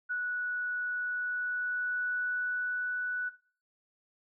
sine tone with pitch glide, 1472 to 1483.1 Hz, F#6 to F#6, -9 to +4 cents, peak -30 dBFS, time 0.09-3.3 s, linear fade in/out 20 ms, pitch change +13 cents, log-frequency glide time 0.88-2.96 s, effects noise-tail reverb RT60 0.4 s tail -17 dB re dry

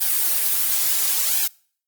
blue noise with flanger, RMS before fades -20 dBFS, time 0-1.48 s, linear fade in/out 20 ms, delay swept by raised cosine 1.2 to 6.3 ms, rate 0.72 Hz, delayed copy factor +0.9, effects noise-tail reverb RT60 0.5 s tail -25 dB re dry + Opus 32 kbps

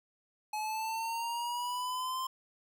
square linear sweep, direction up, 849 to 1046.5 Hz, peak -34 dBFS, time 0.53-2.27 s, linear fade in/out 5 ms, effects none

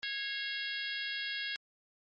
harmonic tone with a mistuned harmonic, 551 Hz, C#5, 11 cents flat, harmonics 3 / 4 / 5 / 6 / 7 / 8 / 9, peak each -39 / -43 / -43 / -41 / -45 / -46 / -47 dBFS, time 0.03-1.56 s, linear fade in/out 0 ms, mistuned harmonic 4, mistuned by -42 cents, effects MP3 32 kbps

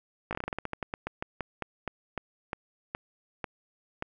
slowing click train, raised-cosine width 0.5 ms, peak -17 dBFS, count 23, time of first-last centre 0.31-4.024 s, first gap 18 ms, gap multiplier 1.18, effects none

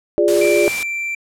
sine chord, D diminished, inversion first, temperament equal with one note detuned, 349.2 / 411.5 / 587.3 Hz, F4 / Ab4 / D5, 0 / -16 / 0 cents, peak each -16 dBFS, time 0.18-0.68 s, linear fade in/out 0 ms
white noise, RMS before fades -26 dBFS, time 0.28-0.83 s, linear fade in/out 0 ms
triangle tone, 2349 Hz, D7, in tune, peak -19 dBFS, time 0.41-1.15 s, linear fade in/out 5 ms
effects low-pass 11000 Hz 12 dB/octave

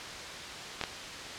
clicks, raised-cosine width 0.2 ms, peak -13 dBFS, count 2, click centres 0.813 / 0.838 s, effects white hiss -40 dBFS RMS until 1.38 s + low-pass 5000 Hz 12 dB/octave

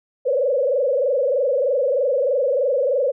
sine tone with frequency modulation, 533 Hz, C5, 32 cents sharp, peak -16 dBFS, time 0.25-3.12 s, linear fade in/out 20 ms, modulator 23.2 Hz, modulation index 2.1, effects none

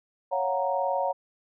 sine chord, Gb major seventh, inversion second, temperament equal, 554.4 / 698.5 / 740 / 932.3 Hz, Db5 / F5 / Gb5 / Bb5, 0 / 0 / 0 / 0 cents, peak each -28 / -33 / -30 / -29 dBFS, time 0.31-1.13 s, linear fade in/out 20 ms, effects none

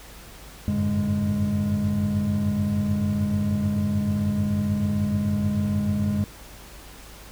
triangle tone cluster, 92.1 / 98.8 / 108.2 / 145.8 / 206.2 Hz, F#2 / G2 / A2 / D3 / G#3, -7 / +14 / -29 / -12 / -12 cents, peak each -27 / -28 / -30 / -30 / -21 dBFS, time 0.68-6.24 s, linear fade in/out 0 ms, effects added 50 Hz sine -46 dBFS peak until 7.31 s + pink hiss -45 dBFS RMS until 7.31 s

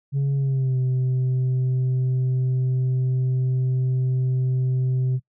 sine tone with pitch glide, 138.59 to 128.56 Hz, C#3 to C3, 0 to -30 cents, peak -16 dBFS, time 0.12-5.2 s, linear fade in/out 50 ms, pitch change -130 cents, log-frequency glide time 0.35-0.77 s, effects noise-tail reverb RT60 0.1 s tail -22 dB re dry + tanh soft clip ceiling -18 dBFS

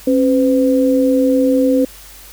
sine tone pair together, 270.2 / 506.5 Hz, C#4 / B4, -44 / +44 cents, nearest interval major seventh, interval 1088 cents, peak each -12 / -14 dBFS, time 0.07-1.85 s, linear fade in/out 5 ms, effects added 50 Hz sine -42 dBFS peak until 2.32 s + white hiss -39 dBFS RMS until 2.32 s

